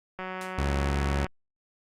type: click train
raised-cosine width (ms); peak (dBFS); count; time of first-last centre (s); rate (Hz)
0.5; -21; 201; 0.19-1.265; 186
type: noise with exponential decay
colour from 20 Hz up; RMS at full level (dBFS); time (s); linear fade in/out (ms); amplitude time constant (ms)
white; -38; 0.41-0.6; 2; 41
type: tone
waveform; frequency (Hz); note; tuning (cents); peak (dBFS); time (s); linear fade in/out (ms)
sawtooth; 70; C#2; +18; -21; 0.58-1.25; 5
effects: low-pass 9000 Hz 12 dB/octave + Opus 48 kbps